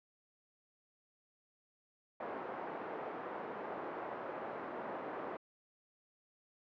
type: band-pass noise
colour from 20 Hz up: white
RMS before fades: -43 dBFS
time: 2.2-5.37 s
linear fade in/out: 5 ms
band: 310 to 880 Hz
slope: 12 dB/octave
effects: low-pass 2000 Hz 12 dB/octave